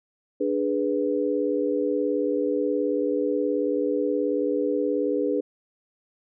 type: chord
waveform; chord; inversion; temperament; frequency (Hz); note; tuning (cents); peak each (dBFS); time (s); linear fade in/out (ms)
sine; G# diminished; second; equal; 293.7 / 415.3 / 493.9; D4 / G#4 / B4; 0 / 0 / 0; -26; 0.4-5.41; 10
effects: none